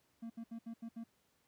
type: tone bursts at uneven times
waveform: triangle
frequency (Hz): 229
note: A#3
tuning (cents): -31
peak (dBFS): -40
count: 6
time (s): 0.22-0.3 / 0.37-0.44 / 0.51-0.59 / 0.66-0.74 / 0.82-0.89 / 0.96-1.04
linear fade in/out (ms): 10
effects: pink hiss -75 dBFS RMS until 1.47 s + high-pass 80 Hz 12 dB/octave